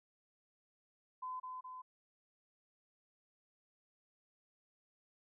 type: tone with echo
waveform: sine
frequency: 1018 Hz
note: C6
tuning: 48 cents flat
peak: -40 dBFS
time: 1.22-1.4 s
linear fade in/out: 10 ms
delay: 210 ms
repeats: 2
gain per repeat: -3 dB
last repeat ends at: 1.82 s
effects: none